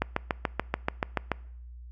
click train, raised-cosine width 0.5 ms, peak -10 dBFS, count 10, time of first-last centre 0.02-1.317 s, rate 6.94 Hz, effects noise-tail reverb RT60 0.7 s tail -23 dB re dry + added 60 Hz sine -42 dBFS peak until 1.91 s

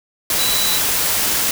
sine tone in noise, 3951 Hz, B7, in tune, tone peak -20 dBFS, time 0.39-0.78 s, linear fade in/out 2 ms, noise white, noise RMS -18 dBFS, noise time 0.3-1.51 s, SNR -5 dB, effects none

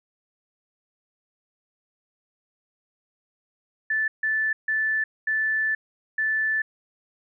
sine tone bursts at uneven times, 1753 Hz, A6, 7 cents flat, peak -21 dBFS, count 5, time 3.9-4.08 / 4.23-4.53 / 4.68-5.04 / 5.27-5.75 / 6.18-6.62 s, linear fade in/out 5 ms, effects none

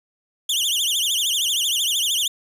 sawtooth tone with vibrato, 3208 Hz, G7, 39 cents sharp, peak -16 dBFS, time 0.49-2.28 s, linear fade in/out 5 ms, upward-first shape triangle, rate 13 Hz, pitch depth 250 cents each way, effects resampled to 32000 Hz + 8-bit

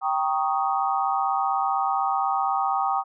sine chord, Eb dominant seventh, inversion first, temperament equal, 784 / 932.3 / 1108.7 / 1244.5 Hz, G5 / Bb5 / Db6 / Eb6, 0 / 0 / 0 / 0 cents, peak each -24 / -29 / -29 / -27 dBFS, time 0.01-3.04 s, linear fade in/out 50 ms, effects none

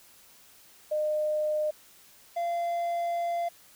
sine / triangle tone pair in turn, 609 / 687.7 Hz, D#5 / F5, -37 / -27 cents, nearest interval major second, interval 210 cents, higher second, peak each -25 dBFS, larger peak neither, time 0.91-1.71 / 2.36-3.49 s, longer second, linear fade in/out 10 ms, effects white hiss -56 dBFS RMS until 3.75 s

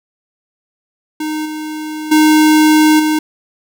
square tone with level steps, 308.4 Hz, D#4, 15 cents flat, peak -18 / -22 / -7 / -12 dBFS, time 1.2-3.19 s, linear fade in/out 5 ms, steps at 1.45 / 2.11 / 2.99 s, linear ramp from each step 10 ms, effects none

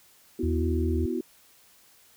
sine chord, B suspended fourth, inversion none, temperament equal, 246.9 / 329.6 / 370 Hz, B3 / E4 / F#4, 0 / 0 / 0 cents, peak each -31 dBFS, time 0.39-1.21 s, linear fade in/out 5 ms
sine tone with vibrato, 79.7 Hz, D#2, 42 cents sharp, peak -25 dBFS, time 0.43-1.06 s, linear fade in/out 5 ms, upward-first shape triangle, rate 5.1 Hz, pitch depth 39 cents each way
effects white hiss -58 dBFS RMS until 2.16 s

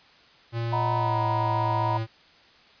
square tone with pitch glide, 116.2 to 111.98 Hz, A#2 to A2, -5 to +31 cents, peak -27 dBFS, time 0.52-2.07 s, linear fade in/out 50 ms, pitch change -64 cents, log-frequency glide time 0.95-1.18 s
sine chord, B major seventh, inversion first, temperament equal with one note detuned, 632 / 740 / 932.3 / 987.8 Hz, D#5 / F#5 / A#5 / B5, +27 / 0 / 0 / 0 cents, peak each -33 / -33 / -28 / -28 dBFS, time 0.72-1.98 s, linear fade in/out 10 ms
effects white hiss -55 dBFS RMS until 2.8 s + resampled to 11025 Hz

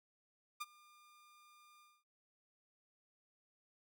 sawtooth tone with ADSR envelope, 1203 Hz, D6, 41 cents sharp, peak -35 dBFS, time 0.6-2.04 s, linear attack 14 ms, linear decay 33 ms, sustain -24 dB, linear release 230 ms, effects none

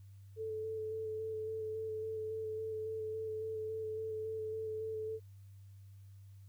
sine tone with vibrato, 438 Hz, A4, 8 cents flat, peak -37 dBFS, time 0.36-5.2 s, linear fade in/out 50 ms, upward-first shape square, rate 3.6 Hz, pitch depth 12 cents each way, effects added 98 Hz sine -52 dBFS peak until 6.48 s + white hiss -75 dBFS RMS until 6.48 s

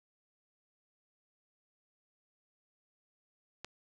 click, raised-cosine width 0.2 ms, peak -24 dBFS, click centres 3.646 s, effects none

